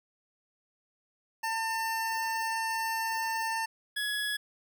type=tone pair in turn; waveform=25% pulse; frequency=899 / 1682.4 Hz; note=A5 / G#6; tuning=+37 / +22 cents; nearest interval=major seventh; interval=1085 cents; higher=second; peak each=-26 dBFS; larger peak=neither; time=1.43-3.66 / 3.96-4.37 s; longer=first; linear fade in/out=10 ms; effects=none